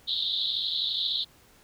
white band-pass noise, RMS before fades -29 dBFS, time 0.07-1.25 s, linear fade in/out 20 ms, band 3400 to 4100 Hz, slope 96 dB/octave, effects pink hiss -58 dBFS RMS until 1.63 s

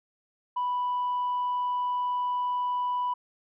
sine tone, 987.8 Hz, B5, in tune, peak -24 dBFS, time 0.56-3.14 s, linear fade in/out 10 ms, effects tanh soft clip ceiling -23 dBFS

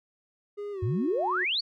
triangle tone with pitch glide, 410.4 to 365.6 Hz, G#4 to F#4, -21 to -21 cents, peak -31 dBFS, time 0.57-1.45 s, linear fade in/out 20 ms, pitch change -200 cents, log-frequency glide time 0.72-0.81 s
sine exponential sweep, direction up, 90.4 to 4699 Hz, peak -25 dBFS, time 0.82-1.61 s, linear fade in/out 10 ms
effects none

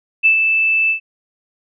sine tone with ADSR envelope, 2637 Hz, E7, in tune, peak -7 dBFS, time 0.23-1 s, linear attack 27 ms, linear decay 100 ms, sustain -5 dB, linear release 100 ms, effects none

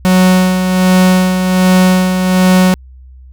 45% pulse tone with tremolo, 184.5 Hz, F#3, 5 cents flat, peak -5 dBFS, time 0.05-2.74 s, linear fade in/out 0 ms, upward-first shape sine, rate 1.3 Hz, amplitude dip 50%, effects added 64 Hz sine -33 dBFS peak until 3.32 s

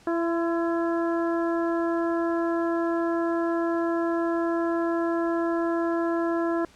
harmonic tone with a mistuned harmonic, 335.7 Hz, E4, 32 cents sharp, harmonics 1 / 2 / 3 / 4 / 5, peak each -24 / -30 / -34 / -36 / -38 dBFS, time 0.07-6.65 s, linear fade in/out 2 ms, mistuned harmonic 3, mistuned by +26 cents, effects pink hiss -55 dBFS RMS until 6.75 s + low-pass 8000 Hz 12 dB/octave

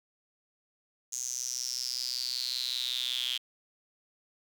sawtooth tone with high-pass filter sweep, 125.3 Hz, B2, 25 cents sharp, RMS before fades -34 dBFS, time 1.12-3.38 s, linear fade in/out 10 ms, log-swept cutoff 6600 to 3200 Hz, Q 9.4, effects none

